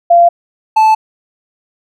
sine / triangle tone pair in turn, 689 / 873.9 Hz, F5 / A5, -24 / -12 cents, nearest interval major third, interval 412 cents, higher second, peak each -3 dBFS, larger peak neither, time 0.1-0.29 / 0.76-0.95 s, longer neither, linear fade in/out 10 ms, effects none

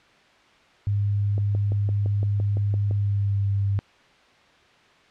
sine tone with pitch glide, 101.7 to 99.66 Hz, G#2 to G2, -36 to +29 cents, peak -20 dBFS, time 0.87-3.79 s, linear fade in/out 0 ms, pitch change -35 cents, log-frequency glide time 2.95-3.41 s
click train, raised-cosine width 2 ms, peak -21 dBFS, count 10, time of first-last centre 1.38-2.911 s, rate 5.88 Hz
effects white hiss -55 dBFS RMS until 5.1 s + low-pass 3000 Hz 12 dB/octave

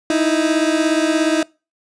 30% pulse beating tone pair, 311.6 / 328.6 Hz, D#4 / E4, +3 / -5 cents, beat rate 17 Hz, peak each -14 / -16 dBFS, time 0.1-1.43 s, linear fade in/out 2 ms, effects noise-tail reverb RT60 0.3 s tail -25 dB re dry + resampled to 22050 Hz

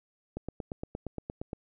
click train, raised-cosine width 2 ms, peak -22 dBFS, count 11, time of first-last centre 0.37-1.531 s, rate 8.61 Hz, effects none

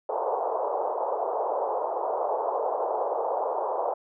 pink band-pass noise, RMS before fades -28 dBFS, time 0.09-3.94 s, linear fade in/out 5 ms, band 440 to 1000 Hz, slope 48 dB/octave, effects none

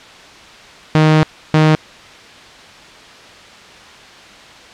sawtooth tone bursts at uneven times, 155.56 Hz, D#3, in tune, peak -4 dBFS, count 2, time 0.95-1.23 / 1.54-1.75 s, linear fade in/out 0 ms, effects white hiss -38 dBFS RMS until 4.73 s + low-pass 4000 Hz 12 dB/octave

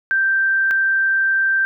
sine tone pair in turn, 1568 / 1568 Hz, G6 / G6, 0 / 0 cents, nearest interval unison, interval 0 cents, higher neither, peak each -14 dBFS, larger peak neither, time 0.11-0.71 / 0.71-1.65 s, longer second, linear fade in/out 0 ms, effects none

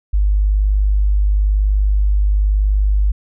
sine tone, 50.5 Hz, G#1, 48 cents flat, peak -11 dBFS, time 0.13-3.12 s, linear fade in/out 10 ms, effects none

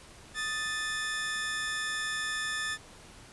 sawtooth tone pair together, 1244.5 / 1760 Hz, D#6 / A6, 0 / 0 cents, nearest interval tritone, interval 600 cents, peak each -36 / -28 dBFS, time 0.34-2.78 s, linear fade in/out 50 ms, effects pink hiss -52 dBFS RMS until 3.32 s + resampled to 24000 Hz

